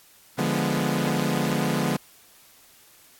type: chord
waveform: sawtooth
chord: D diminished seventh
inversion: none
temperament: equal with one note detuned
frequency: 147.34 / 174.61 / 207.7 / 246.9 Hz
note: D3 / F3 / Ab3 / Cb4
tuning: +6 / 0 / 0 / 0 cents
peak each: -24 dBFS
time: 0.38-1.97 s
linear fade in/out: 10 ms
effects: white hiss -54 dBFS RMS until 3.19 s + AAC 64 kbps